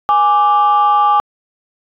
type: tone pair together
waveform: sine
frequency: 828 / 1174.7 Hz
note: G#5 / D6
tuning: -5 / 0 cents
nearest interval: tritone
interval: 605 cents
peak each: -10 dBFS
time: 0.09-1.2 s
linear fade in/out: 0 ms
effects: tanh soft clip ceiling -4 dBFS